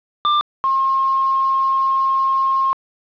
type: tone pair in turn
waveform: square / sine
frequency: 1188 / 1071.8 Hz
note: D6 / C6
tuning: +20 / +41 cents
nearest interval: major second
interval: 179 cents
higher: first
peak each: -14 dBFS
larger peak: neither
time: 0.25-0.41 / 0.64-2.73 s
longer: second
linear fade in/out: 0 ms
effects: resampled to 11025 Hz + 7-bit